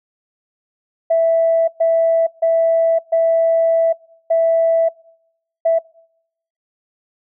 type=tone bursts at uneven times; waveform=sine; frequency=659.3 Hz; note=E5; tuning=in tune; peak=-10 dBFS; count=6; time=1.1-1.68 / 1.8-2.27 / 2.42-2.99 / 3.12-3.93 / 4.3-4.89 / 5.65-5.79 s; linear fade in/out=10 ms; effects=noise-tail reverb RT60 0.8 s tail -26 dB re dry + tanh soft clip ceiling -6 dBFS